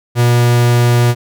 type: tone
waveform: 45% pulse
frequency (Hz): 120.4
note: B2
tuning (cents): -44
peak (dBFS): -8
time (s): 0.15-1.15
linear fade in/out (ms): 50
effects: none